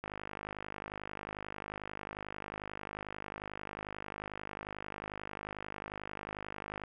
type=click train; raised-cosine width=0.5 ms; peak=-25 dBFS; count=349; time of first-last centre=0.04-6.837 s; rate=51.2 Hz; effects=none